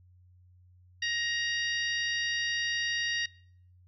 harmonic tone, 939 Hz, A#5, 12 cents sharp, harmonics 2 / 3 / 4 / 5 / 6, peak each -31 / -35 / -37 / -39 / -41 dBFS, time 1.02-3.26 s, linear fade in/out 5 ms, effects noise-tail reverb RT60 0.6 s tail -24 dB re dry + added 90 Hz sine -56 dBFS peak until 3.87 s

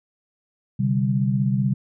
sine chord, C suspended second, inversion none, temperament equal, 130.81 / 146.83 / 196 Hz, C3 / D3 / G3, 0 / 0 / 0 cents, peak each -21 / -26 / -22 dBFS, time 0.79-1.74 s, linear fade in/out 10 ms, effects none

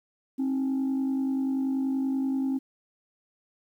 sine tone pair together, 266.2 / 316.6 Hz, C4 / D#4, +30 / +30 cents, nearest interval minor third, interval 300 cents, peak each -23 / -33 dBFS, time 0.38-2.59 s, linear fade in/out 20 ms, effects tanh soft clip ceiling -22 dBFS + 10-bit

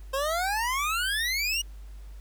25% pulse exponential sweep, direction up, 523.3 to 2923 Hz, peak -22 dBFS, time 0.13-1.62 s, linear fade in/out 10 ms, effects added 50 Hz sine -40 dBFS peak until 2.2 s + pink hiss -60 dBFS RMS until 2.2 s

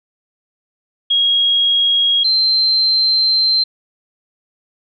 sine tone pair in turn, 3287 / 4122 Hz, G#7 / C8, -19 / -27 cents, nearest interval major third, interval 392 cents, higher second, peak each -11 / -11 dBFS, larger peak neither, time 1.1-2.24 / 2.24-3.64 s, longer second, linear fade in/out 10 ms, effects none

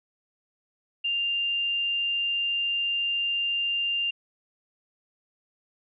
sine tone, 2794 Hz, F7, in tune, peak -24 dBFS, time 1.04-4.11 s, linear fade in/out 10 ms, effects none

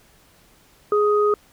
sine tone pair together, 416.8 / 1249 Hz, G#4 / D#6, +6 / +6 cents, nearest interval octave + perfect fifth, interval 1900 cents, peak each -16 / -21 dBFS, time 0.92-1.34 s, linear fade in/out 2 ms, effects pink hiss -55 dBFS RMS until 1.52 s

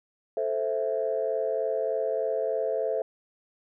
sine chord, A minor, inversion none, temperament equal, 440 / 523.3 / 659.3 Hz, A4 / C5 / E5, 0 / 0 / 0 cents, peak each -29 dBFS, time 0.37-3.02 s, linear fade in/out 2 ms, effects tanh soft clip ceiling -16 dBFS

